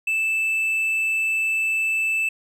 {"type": "tone", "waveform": "triangle", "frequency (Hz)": 2637, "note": "E7", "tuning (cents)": 0, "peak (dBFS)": -18, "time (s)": [0.07, 2.29], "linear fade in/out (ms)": 5, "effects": []}